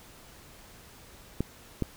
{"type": "clicks", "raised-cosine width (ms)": 3, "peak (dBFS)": -14, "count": 2, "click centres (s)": [1.406, 1.823], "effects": ["pink hiss -52 dBFS RMS until 1.96 s"]}